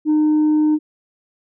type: tone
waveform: sine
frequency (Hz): 305.4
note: D#4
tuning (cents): -32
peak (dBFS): -10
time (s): 0.05-0.79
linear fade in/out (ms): 50
effects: tanh soft clip ceiling -11 dBFS